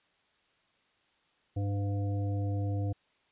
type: harmonic tone with a mistuned harmonic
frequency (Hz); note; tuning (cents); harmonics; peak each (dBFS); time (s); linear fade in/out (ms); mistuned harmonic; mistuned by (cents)
100.9; G#2; -49; 1 / 3 / 5 / 7; -29 / -39 / -43 / -46; 1.56-2.93; 10; 3; -25
effects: white hiss -70 dBFS RMS until 3.31 s + resampled to 8000 Hz